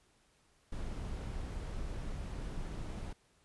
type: noise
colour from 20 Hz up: brown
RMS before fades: -40 dBFS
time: 0.72-3.13 s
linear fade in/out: 5 ms
effects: pink hiss -70 dBFS RMS until 3.44 s + resampled to 24000 Hz